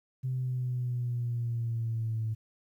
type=exponential sweep; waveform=sine; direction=down; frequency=129.7 to 110 Hz; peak=-28 dBFS; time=0.23-2.35 s; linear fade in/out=20 ms; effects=tanh soft clip ceiling -24 dBFS + 11-bit